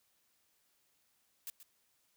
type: noise with echo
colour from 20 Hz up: blue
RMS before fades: -43 dBFS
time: 1.47-1.5 s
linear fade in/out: 0 ms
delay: 130 ms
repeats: 1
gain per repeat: -12 dB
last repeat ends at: 1.63 s
effects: white hiss -75 dBFS RMS until 2.16 s